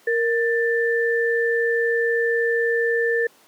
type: tone pair together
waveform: sine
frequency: 466.2 / 1771.9 Hz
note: A#4 / A6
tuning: 0 / +12 cents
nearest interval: octave + major seventh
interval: 2312 cents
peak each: -19 / -22 dBFS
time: 0.07-3.27 s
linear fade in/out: 5 ms
effects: pink hiss -54 dBFS RMS until 3.47 s + high-pass 300 Hz 12 dB/octave